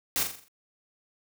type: noise with echo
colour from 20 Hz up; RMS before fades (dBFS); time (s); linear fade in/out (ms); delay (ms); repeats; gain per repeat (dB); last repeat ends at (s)
white; -27; 0.16-0.23; 0; 42; 6; -6; 0.482
effects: none